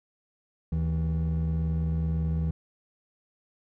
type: tone pair together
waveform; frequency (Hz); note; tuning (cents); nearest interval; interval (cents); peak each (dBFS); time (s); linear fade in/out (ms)
triangle; 76.27 / 161.6; D#2 / E3; -34 / -34; octave + minor second; 1300; -24; 0.72-2.51; 5
effects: tanh soft clip ceiling -20 dBFS